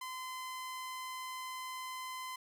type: tone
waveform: sawtooth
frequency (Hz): 1027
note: C6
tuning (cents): -33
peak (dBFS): -37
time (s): 0.01-2.36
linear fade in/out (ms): 5
effects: none